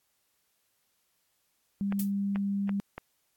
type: tone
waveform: sine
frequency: 199.2 Hz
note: G3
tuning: 28 cents sharp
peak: -27 dBFS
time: 1.81-2.8 s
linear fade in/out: 0 ms
type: clicks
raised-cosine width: 0.5 ms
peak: -22 dBFS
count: 4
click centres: 1.924 / 2.359 / 2.693 / 2.98 s
type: noise with exponential decay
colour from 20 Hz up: violet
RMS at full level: -29 dBFS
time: 1.99-2.12 s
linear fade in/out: 5 ms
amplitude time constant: 27 ms
effects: white hiss -74 dBFS RMS until 3.36 s + AAC 64 kbps